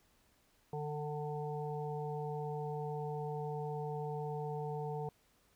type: harmonic tone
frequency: 149.1 Hz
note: D3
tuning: 27 cents sharp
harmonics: 1 / 3 / 5 / 6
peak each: -40 / -41 / -45 / -47 dBFS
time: 0.73-5.09 s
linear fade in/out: 2 ms
effects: pink hiss -71 dBFS RMS until 5.55 s